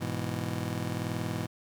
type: chord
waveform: 25% pulse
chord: E major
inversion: first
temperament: just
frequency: 103.01 / 123.61 / 164.81 Hz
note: G#2 / B2 / E3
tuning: -14 / +2 / 0 cents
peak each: -32 dBFS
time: 0-1.47 s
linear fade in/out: 20 ms
effects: none